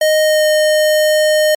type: tone with pitch glide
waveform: square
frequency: 620 to 613.6 Hz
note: D#5 to D#5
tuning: -6 to -24 cents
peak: -10 dBFS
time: 0.01-1.55 s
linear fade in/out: 5 ms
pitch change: -18 cents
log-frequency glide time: 0.21-0.45 s
effects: MP3 96 kbps